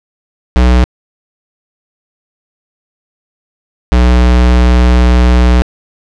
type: tone pair in turn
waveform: square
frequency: 61.74 / 61.21 Hz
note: B1 / B1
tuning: 0 / -15 cents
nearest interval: unison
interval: 15 cents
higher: first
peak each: -5 dBFS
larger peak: neither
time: 0.56-0.84 / 3.92-5.62 s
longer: second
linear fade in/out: 0 ms
effects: low-pass 5000 Hz 12 dB/octave